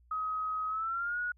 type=tone with pitch glide; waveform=sine; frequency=1266 to 1454.3 Hz; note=D#6 to F#6; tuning=+30 to -30 cents; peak=-31 dBFS; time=0.11-1.32 s; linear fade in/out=5 ms; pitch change=+240 cents; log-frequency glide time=0.68-1.19 s; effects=added 60 Hz sine -60 dBFS peak until 1.37 s